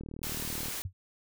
click train, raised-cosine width 3 ms, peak -28 dBFS, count 27, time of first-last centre 0.01-0.684 s, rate 38.6 Hz
white noise, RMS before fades -37 dBFS, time 0.23-0.82 s, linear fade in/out 0 ms
sine tone with exponential decay, 92.5 Hz, F#2, in tune, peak -30 dBFS, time 0.85-0.93 s, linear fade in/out 5 ms, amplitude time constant 17 ms
effects none

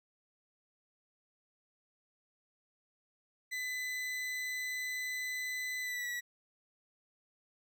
40% pulse tone with pitch glide, 2007 to 1942 Hz, B6 to B6, +27 to -30 cents, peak -35 dBFS, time 3.51-6.21 s, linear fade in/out 20 ms, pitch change -57 cents, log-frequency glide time 5.82-6.09 s, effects none

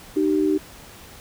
sine tone pair together, 306.2 / 385.8 Hz, D#4 / G4, -28 / -28 cents, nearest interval major third, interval 400 cents, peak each -19 / -21 dBFS, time 0.16-0.58 s, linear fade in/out 10 ms, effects pink hiss -44 dBFS RMS until 1.2 s

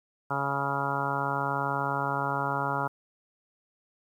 harmonic tone, 139.5 Hz, C#3, 11 cents sharp, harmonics 1 / 2 / 3 / 4 / 5 / 6 / 7 / 8 / 9 / 10, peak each -35 / -39 / -39 / -38 / -37 / -34 / -33 / -39 / -35 / -34 dBFS, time 0.3-2.88 s, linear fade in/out 10 ms, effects 10-bit

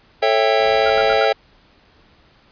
square chord, A dominant seventh, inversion none, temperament just, 440 / 550 / 660 / 792 Hz, A4 / C#5 / E5 / G5, 0 / -14 / +2 / +18 cents, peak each -20 dBFS, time 0.22-1.33 s, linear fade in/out 10 ms
pink low-pass noise, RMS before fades -38 dBFS, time 0.6-1.2 s, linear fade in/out 0 ms, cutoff 4100 Hz, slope 96 dB/octave
sine tone bursts, 1396.9 Hz, F6, in tune, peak -22 dBFS, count 4, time 0.86-1.247 s, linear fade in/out 0 ms, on 36 ms, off 81 ms
effects pink hiss -53 dBFS RMS until 2.51 s + resampled to 11025 Hz

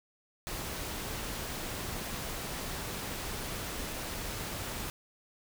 pink noise, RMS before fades -38 dBFS, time 0.47-4.9 s, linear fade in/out 0 ms, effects none

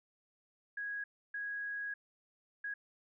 sine tone bursts at uneven times, 1655 Hz, G#6, 6 cents flat, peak -37 dBFS, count 3, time 0.77-1.04 / 1.34-1.94 / 2.64-2.74 s, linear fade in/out 5 ms, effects none

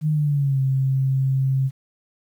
sine tone with pitch glide, 153.5 to 133.63 Hz, D#3 to C3, -23 to +37 cents, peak -17 dBFS, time 0.01-1.71 s, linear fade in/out 50 ms, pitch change -240 cents, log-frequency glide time 0.11-0.6 s, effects 9-bit

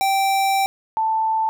square / sine tone pair in turn, 780 / 883.9 Hz, G5 / A5, -9 / +8 cents, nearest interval major second, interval 217 cents, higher second, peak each -17 dBFS, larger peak neither, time 0.01-0.66 / 0.97-1.49 s, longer first, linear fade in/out 0 ms, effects none

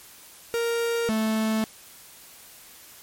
45% pulse tone pair in turn, 466.2 / 219.3 Hz, A#4 / A3, 0 / -6 cents, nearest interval octave + minor second, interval 1306 cents, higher first, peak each -23 / -22 dBFS, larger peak second, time 0.54-1.09 / 1.09-1.64 s, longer neither, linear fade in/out 0 ms, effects white hiss -48 dBFS RMS until 3.02 s + MP3 64 kbps

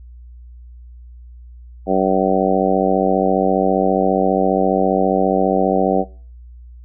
harmonic tone, 94.8 Hz, F#2, 43 cents sharp, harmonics 2 / 3 / 4 / 5 / 6 / 7 / 8, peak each -21 / -21 / -21 / -21 / -21 / -21 / -21 dBFS, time 1.86-6.05 s, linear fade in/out 50 ms, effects noise-tail reverb RT60 0.4 s tail -21 dB re dry + added 60 Hz sine -36 dBFS peak until 6.84 s

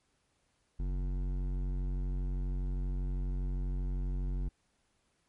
triangle tone with hard clipping, 46.25 Hz, F#1, in tune, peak -33 dBFS, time 0.79-4.49 s, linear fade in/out 10 ms, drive 16 dB, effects pink hiss -75 dBFS RMS until 5.28 s + MP3 48 kbps

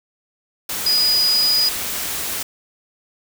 sine tone in noise, 4937 Hz, D#8, 14 cents flat, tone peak -14 dBFS, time 0.86-1.69 s, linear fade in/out 5 ms, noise white, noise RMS -25 dBFS, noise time 0.69-2.43 s, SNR +8 dB, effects none

